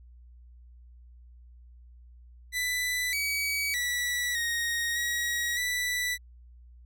sawtooth tone with pitch steps, 1990 / 2273 / 1952 / 1870 / 1904 / 1973 Hz, B6 / C#7 / B6 / A#6 / A#6 / B6, +13 / +43 / -21 / +5 / +36 / -2 cents, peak -24 dBFS, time 2.52-6.18 s, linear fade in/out 50 ms, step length 610 ms, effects added 60 Hz sine -49 dBFS peak until 6.85 s

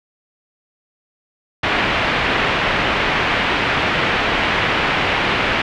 white low-pass noise, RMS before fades -18 dBFS, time 1.63-5.62 s, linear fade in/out 5 ms, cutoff 2800 Hz, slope 24 dB/octave, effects none

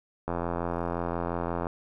click train, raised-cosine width 1 ms, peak -16 dBFS, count 120, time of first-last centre 0.28-1.669 s, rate 85.7 Hz, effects none

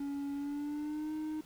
triangle tone with pitch glide, 281.9 to 309.2 Hz, C#4 to D#4, +29 to -11 cents, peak -33 dBFS, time 0-1.41 s, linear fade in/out 5 ms, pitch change +160 cents, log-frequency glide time 0.34-1.13 s, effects pink hiss -60 dBFS RMS until 1.45 s

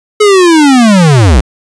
square linear sweep, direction down, 430 to 50.7 Hz, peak -3 dBFS, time 0.2-1.41 s, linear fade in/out 10 ms, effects resampled to 22050 Hz

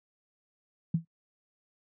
sine tone with exponential decay, 164.8 Hz, E3, in tune, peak -19 dBFS, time 0.94-1.05 s, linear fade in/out 5 ms, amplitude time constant 22 ms, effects noise-tail reverb RT60 0.1 s tail -23 dB re dry + high-pass 100 Hz 12 dB/octave

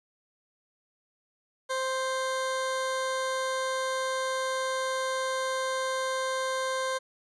20% pulse tone, 523.3 Hz, C5, in tune, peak -23 dBFS, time 1.69-6.99 s, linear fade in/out 20 ms, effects resampled to 24000 Hz + 10-bit

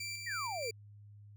20% pulse tone with tremolo, 2346 Hz, D7, 2 cents flat, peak -34 dBFS, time 0-0.71 s, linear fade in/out 5 ms, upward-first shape square, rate 3.2 Hz, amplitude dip 35%
sine exponential sweep, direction down, 2000 to 423.1 Hz, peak -37 dBFS, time 0.26-0.71 s, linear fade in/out 10 ms
effects added 103 Hz sine -52 dBFS peak until 1.36 s

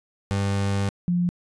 30% pulse / sine tone pair in turn, 99.2 / 175.99 Hz, G2 / F3, +21 / +14 cents, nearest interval minor seventh, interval 993 cents, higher second, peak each -19 dBFS, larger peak neither, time 0.31-0.89 / 1.08-1.29 s, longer first, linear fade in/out 0 ms, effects resampled to 22050 Hz

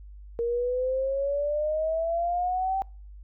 sine exponential sweep, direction up, 464.5 to 779 Hz, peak -24 dBFS, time 0.39-2.82 s, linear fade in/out 0 ms, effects noise-tail reverb RT60 0.4 s tail -26 dB re dry + added 50 Hz sine -42 dBFS peak until 3.23 s

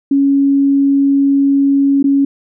sine tone with dropouts, 277.6 Hz, C#4, 3 cents sharp, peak -8 dBFS, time 0.11-2.25 s, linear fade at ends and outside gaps 5 ms, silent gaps 2.028-2.041 s, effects none

